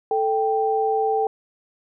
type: tone pair together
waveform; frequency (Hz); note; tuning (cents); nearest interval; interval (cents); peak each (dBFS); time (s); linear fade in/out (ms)
sine; 440 / 784; A4 / G5; 0 / 0; minor seventh; 1000; -21; 0.11-1.27; 2
effects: none